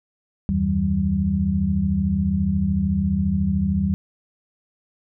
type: tone cluster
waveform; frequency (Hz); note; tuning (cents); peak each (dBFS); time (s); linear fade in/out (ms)
sine; 77.9 / 91.9 / 160.3 / 193.1; D#2 / F#2 / E3 / G3; +3 / -11 / -48 / -26; -25 / -27 / -27 / -20; 0.49-3.94; 0
effects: none